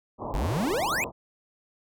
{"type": "low-pass noise", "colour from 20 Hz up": "white", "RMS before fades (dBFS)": -34, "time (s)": [0.18, 1.12], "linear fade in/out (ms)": 50, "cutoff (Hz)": 1100, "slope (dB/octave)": 96}
{"type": "exponential sweep", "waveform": "square", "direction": "up", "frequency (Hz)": [41.68, 2590], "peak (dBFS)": -26, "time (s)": [0.34, 1.04], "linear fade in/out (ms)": 0}
{"effects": []}